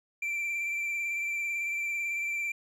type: tone with vibrato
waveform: triangle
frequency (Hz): 2349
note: D7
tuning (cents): 0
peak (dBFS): -28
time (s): 0.22-2.52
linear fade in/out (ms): 5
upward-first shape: sine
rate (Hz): 18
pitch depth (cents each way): 22
effects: none